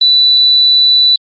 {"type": "tone", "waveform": "sine", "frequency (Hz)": 3971, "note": "B7", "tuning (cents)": 9, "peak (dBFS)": -5, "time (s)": [0.01, 1.16], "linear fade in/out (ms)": 5, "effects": ["Opus 24 kbps"]}